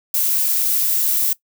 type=noise; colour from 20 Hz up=violet; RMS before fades=-18 dBFS; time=0.14-1.33 s; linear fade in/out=2 ms; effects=noise-tail reverb RT60 0.1 s tail -19 dB re dry